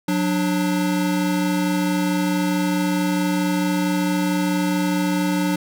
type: tone pair together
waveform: square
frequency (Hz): 182.09 / 295.3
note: F#3 / D4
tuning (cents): -27 / +10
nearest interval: minor sixth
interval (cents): 837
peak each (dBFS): -22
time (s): 0.08-5.56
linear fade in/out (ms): 5
effects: none